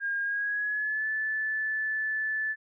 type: tone with pitch glide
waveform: sine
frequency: 1618 to 1744.2 Hz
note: G#6 to A6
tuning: -46 to -16 cents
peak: -27 dBFS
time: 0-2.56 s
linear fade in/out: 50 ms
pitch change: +130 cents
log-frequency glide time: 0.22-1.07 s
effects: none

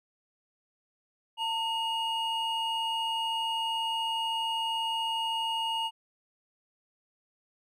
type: tone pair together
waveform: triangle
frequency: 906 / 2871 Hz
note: A#5 / F7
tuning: -50 / +47 cents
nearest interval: octave + minor sixth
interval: 1997 cents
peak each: -29 / -30 dBFS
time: 1.37-5.91 s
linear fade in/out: 50 ms
effects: none

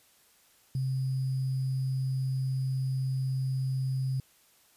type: tone with sample-and-hold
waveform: sine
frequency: 131.9 Hz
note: C3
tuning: 14 cents sharp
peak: -27 dBFS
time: 0.75-4.2 s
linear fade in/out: 2 ms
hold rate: 4900 Hz
effects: white hiss -63 dBFS RMS until 4.76 s + resampled to 32000 Hz

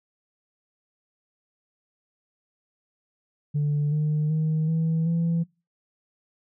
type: tone with pitch steps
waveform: sine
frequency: 147 / 151.83 / 156.82 / 161.98 / 167.31 Hz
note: D3 / D#3 / D#3 / E3 / E3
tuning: +2 / -42 / +14 / -30 / +26 cents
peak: -19 dBFS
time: 3.54-5.44 s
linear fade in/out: 20 ms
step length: 380 ms
effects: noise-tail reverb RT60 0.3 s tail -25 dB re dry + tanh soft clip ceiling -19 dBFS

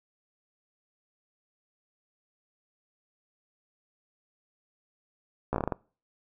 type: slowing click train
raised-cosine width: 1 ms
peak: -14 dBFS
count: 8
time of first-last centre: 5.53-5.722 s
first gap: 14 ms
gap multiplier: 1.22
effects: noise-tail reverb RT60 0.4 s tail -24 dB re dry

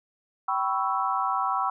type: chord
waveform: sine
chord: C# half-diminished seventh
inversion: second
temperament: equal with one note detuned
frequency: 772.3 / 987.8 / 1108.7 / 1318.5 Hz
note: G5 / B5 / C#6 / E6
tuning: -26 / 0 / 0 / 0 cents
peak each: -29 dBFS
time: 0.48-1.7 s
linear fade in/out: 5 ms
effects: none

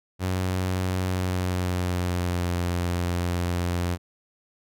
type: tone with pitch glide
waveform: sawtooth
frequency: 92.5 to 87.81 Hz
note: F#2 to F2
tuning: 0 to +10 cents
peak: -20 dBFS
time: 0.19-3.98 s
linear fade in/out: 50 ms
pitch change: -90 cents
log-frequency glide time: 1.05-2.54 s
effects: none

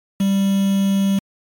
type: tone with quantisation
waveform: triangle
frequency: 196 Hz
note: G3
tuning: in tune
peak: -12 dBFS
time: 0.2-1.19 s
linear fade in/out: 5 ms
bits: 5
effects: MP3 96 kbps

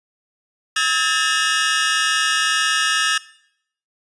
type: tone cluster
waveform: sawtooth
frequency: 1287 / 1637 / 1779 / 2856 Hz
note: E6 / G#6 / A6 / F7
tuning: -42 / -25 / +19 / +38 cents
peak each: -19 dBFS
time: 0.76-3.18 s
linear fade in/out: 5 ms
effects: noise-tail reverb RT60 0.7 s tail -19 dB re dry + resampled to 22050 Hz

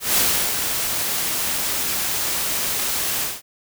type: noise with ADSR envelope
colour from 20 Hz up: white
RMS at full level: -17 dBFS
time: 0-3.42 s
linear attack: 150 ms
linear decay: 360 ms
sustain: -6 dB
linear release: 200 ms
effects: none

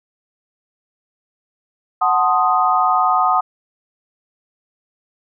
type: chord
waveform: sine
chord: F# diminished seventh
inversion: none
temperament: equal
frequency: 740 / 880 / 1046.5 / 1244.5 Hz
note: F#5 / A5 / C6 / Eb6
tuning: 0 / 0 / 0 / 0 cents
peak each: -17 / -21 / -21 / -16 dBFS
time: 2.01-3.41 s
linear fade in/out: 10 ms
effects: none

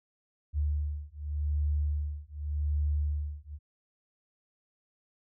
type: beating tone pair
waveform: sine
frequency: 73.6 / 74.46 Hz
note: D2 / D2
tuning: +4 / +24 cents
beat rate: 0.86 Hz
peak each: -31 dBFS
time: 0.53-3.59 s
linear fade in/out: 50 ms
effects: none

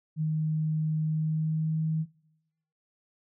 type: tone with pitch glide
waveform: sine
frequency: 156 to 158.36 Hz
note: D#3 to D#3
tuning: +5 to +31 cents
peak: -25 dBFS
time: 0.16-2.06 s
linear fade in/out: 50 ms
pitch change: +26 cents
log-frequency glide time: 1.04-1.83 s
effects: noise-tail reverb RT60 0.8 s tail -20 dB re dry

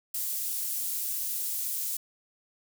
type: high-pass noise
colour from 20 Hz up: pink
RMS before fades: -32 dBFS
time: 0.14-1.97 s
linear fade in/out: 5 ms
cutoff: 11000 Hz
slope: 12 dB/octave
effects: none

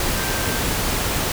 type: tone in noise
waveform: sine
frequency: 1568 Hz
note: G6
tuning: in tune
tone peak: -31 dBFS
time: 0.16-0.6 s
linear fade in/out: 2 ms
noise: pink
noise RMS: -22 dBFS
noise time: 0-1.32 s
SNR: -12 dB
effects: none

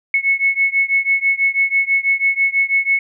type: beating tone pair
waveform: sine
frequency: 2196 / 2202.1 Hz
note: C#7 / C#7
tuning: -17 / -12 cents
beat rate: 6.1 Hz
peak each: -16 / -17 dBFS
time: 0.14-2.99 s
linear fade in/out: 2 ms
effects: none

